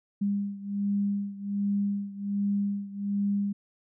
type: beating tone pair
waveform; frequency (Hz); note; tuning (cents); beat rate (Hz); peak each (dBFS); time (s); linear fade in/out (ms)
sine; 201 / 202.3; G3 / G#3; +44 / -45; 1.3; -28 / -31; 0.21-3.53; 10
effects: none